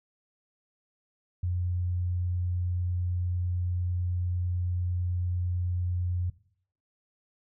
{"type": "tone", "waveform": "sine", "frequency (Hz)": 89.1, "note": "F2", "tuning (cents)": 35, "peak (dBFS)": -26, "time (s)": [1.43, 6.3], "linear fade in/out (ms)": 5, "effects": ["noise-tail reverb RT60 0.6 s tail -18 dB re dry"]}